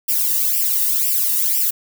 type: noise with flanger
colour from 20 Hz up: violet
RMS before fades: -18 dBFS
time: 0.08-1.71 s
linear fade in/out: 10 ms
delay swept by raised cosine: 0.37 to 1.1 ms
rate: 2 Hz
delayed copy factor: +0.9
effects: none